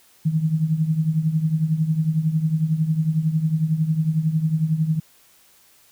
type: tone with tremolo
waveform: sine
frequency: 158.3 Hz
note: D#3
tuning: 30 cents sharp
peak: -14 dBFS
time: 0.25-5 s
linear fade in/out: 10 ms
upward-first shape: triangle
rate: 11 Hz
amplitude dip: 80%
effects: white hiss -55 dBFS RMS until 5.91 s